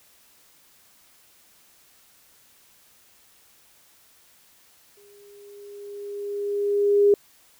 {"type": "tone with exponential growth", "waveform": "sine", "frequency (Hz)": 406.8, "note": "G#4", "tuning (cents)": -36, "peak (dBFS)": -12, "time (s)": [4.97, 7.14], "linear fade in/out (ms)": 2, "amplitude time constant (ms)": 470, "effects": ["white hiss -57 dBFS RMS until 7.59 s"]}